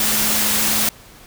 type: tone in noise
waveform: sine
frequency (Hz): 213.1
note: G#3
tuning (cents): +45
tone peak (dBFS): -29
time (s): 0-0.89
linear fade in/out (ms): 2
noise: white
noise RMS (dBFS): -18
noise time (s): 0-0.89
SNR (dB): -14
effects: pink hiss -44 dBFS RMS until 1.26 s